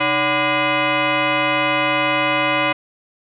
sine tone with frequency modulation, 747 Hz, F#5, 16 cents sharp, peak -15 dBFS, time 0-2.73 s, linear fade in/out 10 ms, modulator 439 Hz, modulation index 4.8, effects none

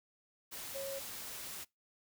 sine tone in noise, 547 Hz, C#5, 23 cents flat, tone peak -39 dBFS, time 0.74-1 s, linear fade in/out 20 ms, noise white, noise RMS -45 dBFS, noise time 0.51-1.65 s, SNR +3 dB, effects noise-tail reverb RT60 0.2 s tail -24 dB re dry

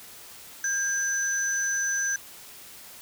sine tone pair together, 1601 / 6045 Hz, G6 / F#8, +36 / +36 cents, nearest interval octave + major seventh, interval 2300 cents, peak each -27 / -27 dBFS, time 0.64-2.16 s, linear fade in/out 2 ms, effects white hiss -46 dBFS RMS until 3.01 s

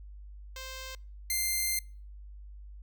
5% pulse tone pair in turn, 523.3 / 2093 Hz, C5 / C7, 0 / 0 cents, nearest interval 2 octaves, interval 2400 cents, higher second, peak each -29 / -18 dBFS, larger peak second, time 0.56-0.95 / 1.3-1.79 s, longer second, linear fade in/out 2 ms, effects noise-tail reverb RT60 0.4 s tail -26 dB re dry + added 50 Hz sine -44 dBFS peak until 2.82 s

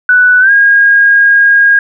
sine tone with pitch glide, 1486 to 1629.9 Hz, F#6 to G#6, +7 to -33 cents, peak -3 dBFS, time 0.09-1.79 s, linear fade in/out 2 ms, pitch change +160 cents, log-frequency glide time 0.4-0.51 s, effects none

